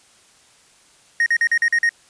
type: tone bursts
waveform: triangle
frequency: 1864.7 Hz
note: A#6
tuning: in tune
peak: -12 dBFS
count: 7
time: 1.2-1.892 s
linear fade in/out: 2 ms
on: 62 ms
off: 43 ms
effects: white hiss -53 dBFS RMS until 2.09 s + resampled to 22050 Hz